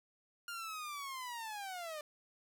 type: linear sweep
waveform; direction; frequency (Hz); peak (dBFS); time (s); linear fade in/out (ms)
sawtooth; down; 1415 to 590; -38; 0.48-2.01; 2
effects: none